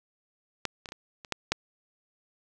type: clicks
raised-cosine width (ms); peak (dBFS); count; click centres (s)
0.2; -11 / -22 / -25 / -22 / -26 / -11 / -7; 7; 0.653 / 0.858 / 0.889 / 0.921 / 1.248 / 1.323 / 1.52
effects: none